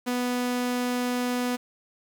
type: tone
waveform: sawtooth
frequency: 246.9 Hz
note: B3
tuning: in tune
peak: -21 dBFS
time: 0.06-1.57 s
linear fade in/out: 20 ms
effects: 8-bit